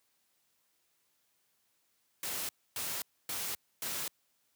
white noise bursts, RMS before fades -37 dBFS, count 4, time 2.23-4.08 s, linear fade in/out 2 ms, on 260 ms, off 270 ms, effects white hiss -75 dBFS RMS until 4.55 s + high-pass 80 Hz 12 dB/octave

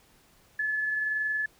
sine tone with amplitude modulation, 1722 Hz, A6, 38 cents flat, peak -25 dBFS, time 0.59-1.46 s, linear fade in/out 5 ms, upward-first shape sine, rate 21.2 Hz, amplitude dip 25%, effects pink hiss -61 dBFS RMS until 1.59 s

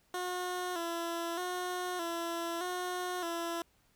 15% pulse tone with vibrato, 349.2 Hz, F4, in tune, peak -28 dBFS, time 0.14-3.62 s, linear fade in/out 2 ms, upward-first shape square, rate 0.81 Hz, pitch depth 59 cents each way, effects pink hiss -70 dBFS RMS until 3.95 s

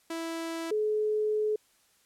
sawtooth / sine tone pair in turn, 329.6 / 426.9 Hz, E4 / G#4, 0 / +48 cents, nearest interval major third, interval 448 cents, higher second, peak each -29 / -25 dBFS, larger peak second, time 0.1-0.71 / 0.71-1.56 s, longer second, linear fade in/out 5 ms, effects white hiss -66 dBFS RMS until 2.05 s + low-pass 12000 Hz 12 dB/octave

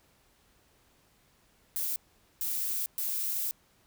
violet noise bursts at uneven times, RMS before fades -32 dBFS, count 3, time 1.76-1.96 / 2.41-2.86 / 2.98-3.51 s, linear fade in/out 0 ms, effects pink hiss -66 dBFS RMS until 3.86 s

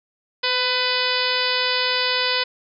harmonic tone with a mistuned harmonic, 499.8 Hz, B4, 21 cents sharp, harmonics 1 / 2 / 3 / 4 / 5 / 6 / 7 / 8 / 9 / 10, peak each -28 / -28 / -28 / -28 / -28 / -28 / -28 / -28 / -28 / -28 dBFS, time 0.43-2.44 s, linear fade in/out 10 ms, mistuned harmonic 1, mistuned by +18 cents, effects none

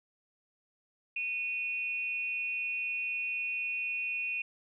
sine tone pair together, 2476 / 2700 Hz, D#7 / E7, -9 / +41 cents, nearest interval minor second, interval 150 cents, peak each -33 / -36 dBFS, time 1.16-4.42 s, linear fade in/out 5 ms, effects none

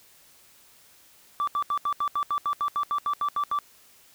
sine tone bursts, 1164 Hz, D6, 16 cents flat, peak -21 dBFS, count 15, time 1.4-3.588 s, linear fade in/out 0 ms, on 74 ms, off 77 ms, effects tanh soft clip ceiling -21 dBFS + white hiss -56 dBFS RMS until 4.14 s

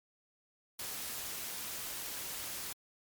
white noise, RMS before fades -41 dBFS, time 0.79-2.73 s, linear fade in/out 5 ms, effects MP3 96 kbps

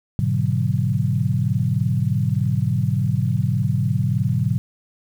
sine chord, G# half-diminished seventh, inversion none, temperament equal, 103.83 / 123.47 / 146.83 / 185 Hz, G#2 / B2 / D3 / F#3, 0 / 0 / 0 / 0 cents, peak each -23 / -21 / -23 / -25 dBFS, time 0.19-4.58 s, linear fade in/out 0 ms, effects 8-bit

